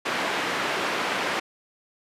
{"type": "band-pass noise", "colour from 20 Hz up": "white", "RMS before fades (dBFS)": -27, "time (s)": [0.05, 1.4], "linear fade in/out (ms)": 10, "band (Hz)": [230, 2100], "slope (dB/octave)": 12, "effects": ["resampled to 32000 Hz"]}